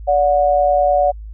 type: tone pair together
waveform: sine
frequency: 579 / 728.6 Hz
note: D5 / F#5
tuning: -25 / -27 cents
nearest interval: major third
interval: 398 cents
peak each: -14 dBFS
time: 0.07-1.12 s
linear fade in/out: 20 ms
effects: added 53 Hz sine -29 dBFS peak until 1.33 s